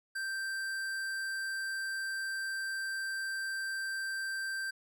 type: tone with hard clipping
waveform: sine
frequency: 1568 Hz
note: G6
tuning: in tune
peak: -36 dBFS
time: 0.15-4.71 s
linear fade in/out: 10 ms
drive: 14 dB
effects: none